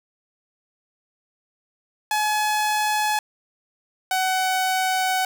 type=tone pair in turn; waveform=sawtooth; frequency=849 / 750.3 Hz; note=G#5 / F#5; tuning=+38 / +24 cents; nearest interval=major second; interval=214 cents; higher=first; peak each=-16 dBFS; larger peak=neither; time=2.11-3.19 / 4.11-5.25 s; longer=second; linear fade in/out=2 ms; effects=none